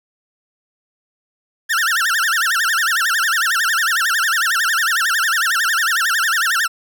40% pulse tone with vibrato, 1568 Hz, G6, in tune, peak -14 dBFS, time 1.69-6.68 s, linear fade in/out 20 ms, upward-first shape sine, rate 11 Hz, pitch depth 290 cents each way, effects none

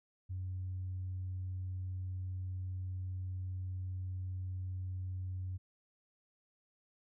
sine tone, 92.5 Hz, F#2, in tune, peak -36 dBFS, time 0.29-5.58 s, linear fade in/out 20 ms, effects tanh soft clip ceiling -33 dBFS

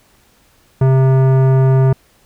sine tone with tanh clipping, 132.3 Hz, C3, 20 cents sharp, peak -10 dBFS, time 0.81-1.93 s, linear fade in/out 5 ms, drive 16 dB, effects pink hiss -53 dBFS RMS until 2.25 s

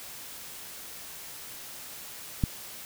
click, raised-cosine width 5 ms, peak -11 dBFS, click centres 2.438 s, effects white hiss -43 dBFS RMS until 2.85 s

